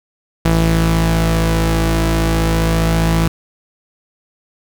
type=tone pair together; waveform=sawtooth; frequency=55.07 / 164.9 Hz; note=A1 / E3; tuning=+2 / +1 cents; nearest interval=octave + perfect fifth; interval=1899 cents; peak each=-11 dBFS; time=0.45-3.28 s; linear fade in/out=5 ms; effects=none